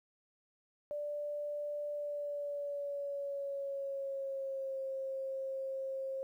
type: tone with pitch glide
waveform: sine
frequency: 587 to 535.2 Hz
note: D5 to C5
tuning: -1 to +39 cents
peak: -36 dBFS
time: 0.91-6.23 s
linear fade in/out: 0 ms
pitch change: -160 cents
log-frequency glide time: 1.92-4.78 s
effects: 12-bit